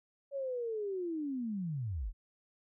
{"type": "linear sweep", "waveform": "sine", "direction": "down", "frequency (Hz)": [566, 33.26], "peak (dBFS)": -34, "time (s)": [0.31, 2.13], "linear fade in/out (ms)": 50, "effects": []}